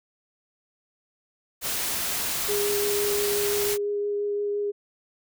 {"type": "noise", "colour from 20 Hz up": "white", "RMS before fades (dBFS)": -28, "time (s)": [1.61, 3.78], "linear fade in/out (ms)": 50}
{"type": "tone with vibrato", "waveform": "sine", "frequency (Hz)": 410, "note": "G#4", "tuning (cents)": -22, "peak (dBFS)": -24, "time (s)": [2.48, 4.72], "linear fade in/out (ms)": 20, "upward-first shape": "triangle", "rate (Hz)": 5.8, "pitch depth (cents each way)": 10}
{"effects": []}